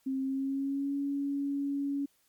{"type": "tone with pitch glide", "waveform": "sine", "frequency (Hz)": [266.2, 280.9], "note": ["C4", "C#4"], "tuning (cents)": [30, 23], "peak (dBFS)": -29, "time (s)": [0.06, 2.06], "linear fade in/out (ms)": 10, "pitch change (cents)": 93, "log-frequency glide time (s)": [0.21, 0.95], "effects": ["white hiss -70 dBFS RMS until 2.28 s", "MP3 96 kbps"]}